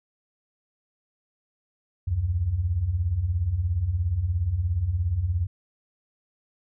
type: beating tone pair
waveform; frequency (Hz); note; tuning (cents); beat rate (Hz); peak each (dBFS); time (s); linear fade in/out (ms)
sine; 73.42 / 90.42; D2 / F#2; 0 / -39; 17; -29 / -23; 2.07-5.47; 10
effects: none